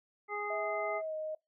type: harmonic tone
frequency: 414.2 Hz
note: G#4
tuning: 5 cents flat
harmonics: 1 / 2 / 3 / 5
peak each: -40 / -40 / -40 / -40 dBFS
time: 0.28-1.02 s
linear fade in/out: 50 ms
type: tone with pitch glide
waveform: sine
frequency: 645 to 623 Hz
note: E5 to D#5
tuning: -38 to +2 cents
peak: -35 dBFS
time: 0.5-1.35 s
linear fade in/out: 5 ms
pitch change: -60 cents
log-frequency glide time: 0.98-1.15 s
effects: noise-tail reverb RT60 0.2 s tail -24 dB re dry